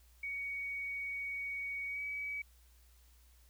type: tone with pitch glide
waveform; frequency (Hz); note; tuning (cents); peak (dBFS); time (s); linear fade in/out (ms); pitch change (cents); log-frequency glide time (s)
sine; 2242 to 2277; C#7 to C#7; +19 to +46; -37; 0.23-2.42; 5; +27; 1.89-2.01
effects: added 60 Hz sine -61 dBFS peak until 3.49 s + white hiss -69 dBFS RMS until 3.49 s